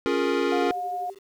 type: chord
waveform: square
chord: Bb minor seventh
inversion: first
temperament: equal with one note detuned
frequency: 277.2 / 353.3 / 415.3 / 466.2 Hz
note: Db4 / F4 / Ab4 / Bb4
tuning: 0 / +20 / 0 / 0 cents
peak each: -28 dBFS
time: 0.06-0.71 s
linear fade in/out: 0 ms
type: tone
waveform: sine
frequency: 717 Hz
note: F5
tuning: 45 cents sharp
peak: -27 dBFS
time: 0.52-1.1 s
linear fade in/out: 2 ms
type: tone with tremolo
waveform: sine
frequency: 392 Hz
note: G4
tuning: in tune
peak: -35 dBFS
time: 0.59-1.19 s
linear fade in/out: 20 ms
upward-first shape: triangle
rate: 12 Hz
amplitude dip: 100%
effects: low-pass 4000 Hz 12 dB/octave + 9-bit